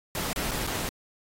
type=noise with dropouts; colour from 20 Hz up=pink; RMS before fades=-31 dBFS; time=0.15-0.89 s; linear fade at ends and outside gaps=1 ms; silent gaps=0.331-0.36 / 0.511-0.515 / 0.668-0.673 s; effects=AAC 48 kbps